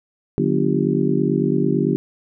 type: harmonic tone with a mistuned harmonic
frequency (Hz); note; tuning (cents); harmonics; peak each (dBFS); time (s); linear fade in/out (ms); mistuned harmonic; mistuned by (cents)
49; G1; 0; 3 / 4 / 5 / 6 / 7 / 8; -23 / -23 / -23 / -23 / -23 / -23; 0.38-1.96; 0; 4; -130
effects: none